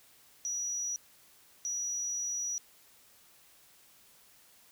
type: tone bursts at uneven times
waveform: sine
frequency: 5830 Hz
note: F#8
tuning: 26 cents flat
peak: -32 dBFS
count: 2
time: 0.45-0.96 / 1.65-2.58 s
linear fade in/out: 0 ms
effects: white hiss -61 dBFS RMS until 4.71 s